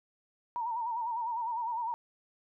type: tone with vibrato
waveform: sine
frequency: 932 Hz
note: A#5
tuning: 1 cent flat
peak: -31 dBFS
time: 0.56-1.94 s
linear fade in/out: 0 ms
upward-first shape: sine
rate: 9.9 Hz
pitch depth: 85 cents each way
effects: none